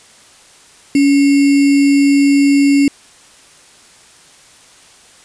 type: tone with sample-and-hold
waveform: sine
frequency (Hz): 281.3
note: C#4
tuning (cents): +26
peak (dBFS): -7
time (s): 0.95-2.88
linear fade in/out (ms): 2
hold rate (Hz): 2450
effects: white hiss -44 dBFS RMS until 5.24 s + resampled to 22050 Hz